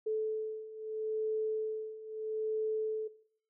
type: beating tone pair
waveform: sine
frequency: 435 / 435.77 Hz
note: A4 / A4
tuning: -20 / -17 cents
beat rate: 0.77 Hz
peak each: -38 / -34 dBFS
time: 0.06-3.08 s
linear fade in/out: 10 ms
effects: noise-tail reverb RT60 0.6 s tail -17 dB re dry